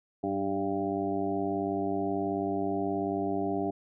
harmonic tone with a mistuned harmonic, 98.6 Hz, G2, 11 cents sharp, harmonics 1 / 2 / 3 / 4 / 6 / 7 / 8, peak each -43 / -37 / -32 / -33 / -42 / -34 / -40 dBFS, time 0.23-3.71 s, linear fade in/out 10 ms, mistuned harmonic 2, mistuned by -37 cents, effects none

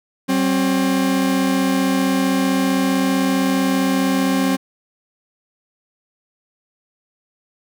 40% pulse tone pair together, 190.72 / 266.2 Hz, G3 / C4, -47 / +30 cents, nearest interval tritone, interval 577 cents, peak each -20 / -16 dBFS, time 0.28-4.57 s, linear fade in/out 20 ms, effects none

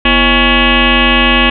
sine tone with frequency modulation, 1404 Hz, F6, 9 cents sharp, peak -6 dBFS, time 0.05-1.5 s, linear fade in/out 5 ms, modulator 290 Hz, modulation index 5.8, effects none

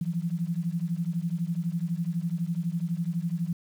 sine beating tone pair, 164.81 / 176.81 Hz, E3 / F3, 0 / +22 cents, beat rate 12 Hz, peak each -29 / -30 dBFS, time 0.01-3.53 s, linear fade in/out 5 ms, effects 9-bit

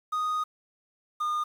triangle tone pair in turn, 1242 / 1217.8 Hz, D#6 / D#6, -3 / -38 cents, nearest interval unison, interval 35 cents, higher first, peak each -24 dBFS, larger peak neither, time 0.12-0.44 / 1.2-1.44 s, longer first, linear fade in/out 10 ms, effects 9-bit

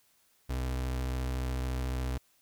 35% pulse tone with vibrato, 63.7 Hz, C2, 46 cents flat, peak -29 dBFS, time 0.49-2.18 s, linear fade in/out 10 ms, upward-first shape sine, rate 14 Hz, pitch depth 19 cents each way, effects white hiss -68 dBFS RMS until 2.41 s

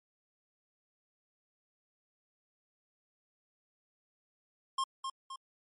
square tone with echo, 1068 Hz, C6, 35 cents sharp, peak -30 dBFS, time 4.78-4.84 s, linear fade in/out 5 ms, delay 260 ms, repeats 2, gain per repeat -6 dB, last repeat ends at 5.36 s, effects MP3 48 kbps

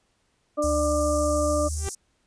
harmonic tone, 297.7 Hz, D4, 24 cents sharp, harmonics 1 / 2 / 4, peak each -28 / -23 / -29 dBFS, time 0.57-1.69 s, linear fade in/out 20 ms
pink high-pass noise, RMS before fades -33 dBFS, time 0.62-1.95 s, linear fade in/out 5 ms, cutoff 5700 Hz, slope 48 dB/octave
sine tone with pitch glide, 73.42 to 77.03 Hz, D2 to D#2, 0 to -17 cents, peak -27 dBFS, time 0.64-1.88 s, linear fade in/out 0 ms, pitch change +83 cents, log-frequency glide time 1.14-1.75 s
sawtooth tone with exponential growth, 392 Hz, G4, in tune, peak -24 dBFS, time 1.73-1.89 s, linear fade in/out 1 ms, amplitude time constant 33 ms
effects pink hiss -69 dBFS RMS until 2.26 s + resampled to 22050 Hz

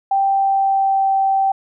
sine tone with pitch glide, 784 to 777.2 Hz, G5 to G5, 0 to -15 cents, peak -13 dBFS, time 0.11-1.52 s, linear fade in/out 5 ms, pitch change -15 cents, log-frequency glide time 0.26-1.12 s, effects none

